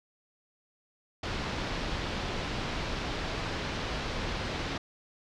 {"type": "low-pass noise", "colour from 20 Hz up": "pink", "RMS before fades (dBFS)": -34, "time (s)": [1.23, 4.78], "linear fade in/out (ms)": 5, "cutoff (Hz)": 4900, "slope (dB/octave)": 24, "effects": []}